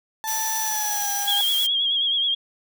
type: tone with pitch glide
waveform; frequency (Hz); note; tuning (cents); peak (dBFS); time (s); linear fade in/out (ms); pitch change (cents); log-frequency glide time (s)
35% pulse; 880 to 811.6; A5 to G#5; 0 to -40; -26; 0.24-1.41; 0; -140; 0.6-1.1
type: tone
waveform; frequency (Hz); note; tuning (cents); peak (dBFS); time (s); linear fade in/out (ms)
sine; 5900; F#8; -6; -27; 0.25-1.27; 50
type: noise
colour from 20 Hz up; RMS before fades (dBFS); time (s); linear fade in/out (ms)
blue; -29; 0.27-1.67; 10
type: tone with vibrato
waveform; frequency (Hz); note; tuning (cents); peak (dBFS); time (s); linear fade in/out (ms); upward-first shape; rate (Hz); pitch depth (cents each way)
sine; 3273; G#7; -26; -19; 1.27-2.35; 10; sine; 9.4; 52
effects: none